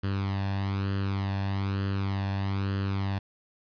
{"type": "tone with flanger", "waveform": "sawtooth", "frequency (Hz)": 98, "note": "G2", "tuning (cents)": 0, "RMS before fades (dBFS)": -29, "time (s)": [0.03, 3.19], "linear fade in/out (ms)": 10, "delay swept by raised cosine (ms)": [0.66, 1.16], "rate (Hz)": 1.1, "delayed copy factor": 0.65, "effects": ["resampled to 11025 Hz", "10-bit"]}